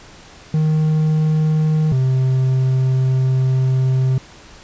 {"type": "tone pair in turn", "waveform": "triangle", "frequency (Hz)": [155.56, 130.48], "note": ["D#3", "C3"], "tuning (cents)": [0, -4], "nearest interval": "minor third", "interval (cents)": 304, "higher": "first", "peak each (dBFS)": -11, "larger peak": "neither", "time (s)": [[0.54, 1.92], [1.92, 4.18]], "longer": "second", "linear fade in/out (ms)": 2, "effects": ["pink hiss -42 dBFS RMS until 4.63 s", "resampled to 16000 Hz"]}